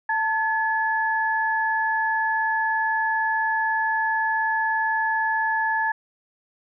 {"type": "tone pair together", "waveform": "sine", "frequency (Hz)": [889, 1708.5], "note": ["A5", "G#6"], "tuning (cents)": [18, 49], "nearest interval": "major seventh", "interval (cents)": 1131, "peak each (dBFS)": -23, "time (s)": [0.09, 5.92], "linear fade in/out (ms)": 5, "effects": []}